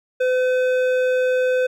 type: tone with hard clipping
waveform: sine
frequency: 508 Hz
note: B4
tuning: 49 cents sharp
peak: -18 dBFS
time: 0.2-1.67 s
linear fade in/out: 10 ms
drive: 10 dB
effects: none